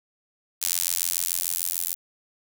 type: tone with high-pass filter sweep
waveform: sawtooth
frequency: 86.8 Hz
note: F2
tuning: 10 cents flat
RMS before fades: -27 dBFS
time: 0.61-1.95 s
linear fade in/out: 20 ms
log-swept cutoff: 7000 to 11000 Hz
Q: 0.8
effects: none